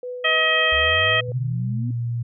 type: tone with tremolo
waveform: sine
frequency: 496.7 Hz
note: B4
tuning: 10 cents sharp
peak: -27 dBFS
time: 0.03-1.32 s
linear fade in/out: 2 ms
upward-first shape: triangle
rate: 3.9 Hz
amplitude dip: 35%
type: harmonic tone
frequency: 635 Hz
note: D#5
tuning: 35 cents sharp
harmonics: 1 / 2 / 3 / 4 / 5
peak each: -25 / -25 / -20 / -23 / -22 dBFS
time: 0.24-1.21 s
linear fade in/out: 10 ms
type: exponential sweep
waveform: sine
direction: up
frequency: 67.3 to 252.5 Hz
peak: -28 dBFS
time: 0.72-1.91 s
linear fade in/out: 5 ms
type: tone with pitch glide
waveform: sine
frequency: 123.5 to 118.33 Hz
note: B2 to A#2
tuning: 0 to +26 cents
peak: -22 dBFS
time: 1.28-2.23 s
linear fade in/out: 10 ms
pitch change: -74 cents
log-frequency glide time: 1.65-1.92 s
effects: none

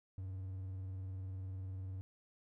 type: tone with vibrato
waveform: triangle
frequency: 94.4 Hz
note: F#2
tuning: 35 cents sharp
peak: -39 dBFS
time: 0.18-2.01 s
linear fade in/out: 0 ms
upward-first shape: square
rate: 20 Hz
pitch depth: 53 cents each way
effects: none

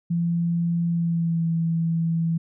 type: tone with pitch glide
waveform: sine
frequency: 170 to 165.26 Hz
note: F3 to E3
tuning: -46 to +5 cents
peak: -20 dBFS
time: 0.1-2.38 s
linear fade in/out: 10 ms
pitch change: -49 cents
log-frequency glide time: 0.88-1.47 s
effects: none

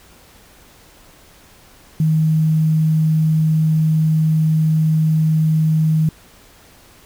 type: tone with quantisation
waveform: sine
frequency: 157.4 Hz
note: D#3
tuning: 20 cents sharp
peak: -12 dBFS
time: 2-6.09 s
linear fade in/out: 2 ms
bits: 7
effects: pink hiss -47 dBFS RMS until 7.05 s

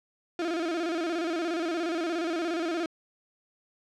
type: tone with vibrato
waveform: 35% pulse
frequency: 334.5 Hz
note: E4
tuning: 25 cents sharp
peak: -26 dBFS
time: 0.39-2.86 s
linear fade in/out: 2 ms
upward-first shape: square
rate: 17 Hz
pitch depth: 79 cents each way
effects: low-pass 5000 Hz 12 dB/octave

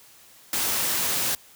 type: noise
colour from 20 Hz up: white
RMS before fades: -25 dBFS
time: 0.53-1.35 s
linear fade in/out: 2 ms
effects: white hiss -52 dBFS RMS until 1.55 s + high-pass 60 Hz 12 dB/octave

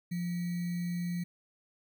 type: tone with sample-and-hold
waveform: sine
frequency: 174.61 Hz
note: F3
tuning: in tune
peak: -31 dBFS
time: 0.11-1.24 s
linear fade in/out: 10 ms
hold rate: 2100 Hz
effects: none

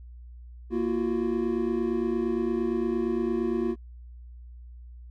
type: tone cluster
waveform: triangle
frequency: 233.2 / 339.1 / 367.8 Hz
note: A#3 / E4 / F#4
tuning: +1 / +49 / -10 cents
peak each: -27 dBFS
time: 0.7-3.76 s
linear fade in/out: 50 ms
effects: added 60 Hz sine -42 dBFS peak until 5.1 s

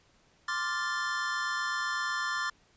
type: chord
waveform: square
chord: D minor seventh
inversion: third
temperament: equal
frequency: 1046.5 / 1174.7 / 1396.9 / 1760 Hz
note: C6 / D6 / F6 / A6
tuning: 0 / 0 / 0 / 0 cents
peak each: -38 / -37 / -37 / -34 dBFS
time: 0.48-2.5 s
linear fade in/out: 5 ms
effects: pink hiss -65 dBFS RMS until 2.76 s + resampled to 16000 Hz

